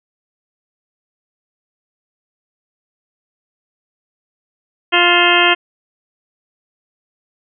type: harmonic tone with a mistuned harmonic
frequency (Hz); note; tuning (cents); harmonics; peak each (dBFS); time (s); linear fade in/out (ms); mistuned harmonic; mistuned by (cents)
350; F4; +4; 1 / 2 / 3 / 4 / 5 / 6 / 7 / 8 / 9; -18 / -18 / -18 / -18 / -18 / -18 / -18 / -18 / -18; 4.92-5.55; 20; 7; +83
effects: none